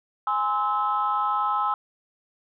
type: chord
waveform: sine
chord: Ab augmented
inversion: none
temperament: just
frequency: 830.6 / 1038.3 / 1297.8 Hz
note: Ab5 / C6 / E6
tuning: 0 / -14 / -27 cents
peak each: -26 / -26 / -24 dBFS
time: 0.27-1.74 s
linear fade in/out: 2 ms
effects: tanh soft clip ceiling -14 dBFS